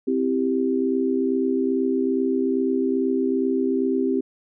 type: chord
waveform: sine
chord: C major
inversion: none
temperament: equal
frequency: 261.6 / 329.6 / 392 Hz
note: C4 / E4 / G4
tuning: 0 / 0 / 0 cents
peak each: -22 / -27 / -23 dBFS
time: 0.07-4.21 s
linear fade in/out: 10 ms
effects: none